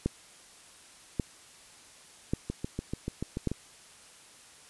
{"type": "two click trains", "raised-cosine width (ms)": 3, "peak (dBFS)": [-19, -14], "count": [8, 4], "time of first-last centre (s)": [[2.5, 3.516], [0.06, 3.473]], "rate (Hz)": [6.89, 0.879], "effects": ["white hiss -54 dBFS RMS until 4.69 s", "resampled to 24000 Hz"]}